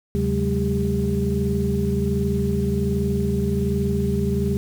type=tone cluster; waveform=sine; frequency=78 / 135.1 / 188 / 209.3 / 400.6 Hz; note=D#2 / C#3 / F#3 / G#3 / G4; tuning=+5 / -44 / +28 / +14 / +38 cents; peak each=-25 dBFS; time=0.15-4.57 s; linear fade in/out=0 ms; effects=tanh soft clip ceiling -9 dBFS + 7-bit